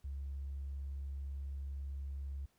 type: tone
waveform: triangle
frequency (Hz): 69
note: C#2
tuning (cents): -7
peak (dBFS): -35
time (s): 0.04-2.46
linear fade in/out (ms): 10
effects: tanh soft clip ceiling -37 dBFS + pink hiss -75 dBFS RMS until 2.58 s